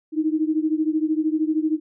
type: beating tone pair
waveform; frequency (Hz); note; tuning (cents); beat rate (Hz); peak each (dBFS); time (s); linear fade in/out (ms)
sine; 308.1 / 321.1; D#4 / E4; -17 / -45; 13; -21 / -23; 0.12-1.8; 50
effects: none